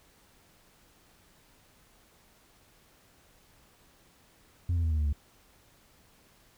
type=tone with pitch steps; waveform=sine; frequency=87.31 / 84.04 / 80.9 / 77.87 / 74.96 / 72.16 Hz; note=F2 / E2 / E2 / D#2 / D2 / D2; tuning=0 / +34 / -32 / +2 / +36 / -30 cents; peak=-22 dBFS; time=4.69-5.128 s; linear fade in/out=5 ms; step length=73 ms; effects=tanh soft clip ceiling -24 dBFS + pink hiss -62 dBFS RMS until 6.57 s